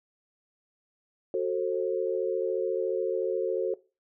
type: chord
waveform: sine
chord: F# diminished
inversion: none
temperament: just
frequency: 370 / 444 / 532.8 Hz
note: F#4 / A4 / C5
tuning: 0 / +16 / +31 cents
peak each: -29 / -29 / -31 dBFS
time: 1.34-3.74 s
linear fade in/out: 2 ms
effects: noise-tail reverb RT60 0.3 s tail -20 dB re dry